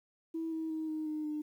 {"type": "tone with pitch steps", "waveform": "sine", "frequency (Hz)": [325.7, 320.8, 316.1, 311.4, 306.7, 302.1], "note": ["E4", "E4", "D#4", "D#4", "D#4", "D4"], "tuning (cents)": [-21, -47, 27, 2, -25, 49], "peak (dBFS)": -33, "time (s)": [0.34, 1.42], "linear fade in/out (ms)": 10, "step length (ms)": 180, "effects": ["tanh soft clip ceiling -29 dBFS", "11-bit"]}